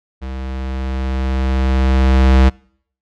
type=tone with level ramp; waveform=square; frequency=65.41 Hz; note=C2; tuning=in tune; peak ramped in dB=-25 to -7 dBFS; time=0.21-2.5 s; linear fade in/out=20 ms; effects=noise-tail reverb RT60 0.6 s tail -26 dB re dry + low-pass 4000 Hz 12 dB/octave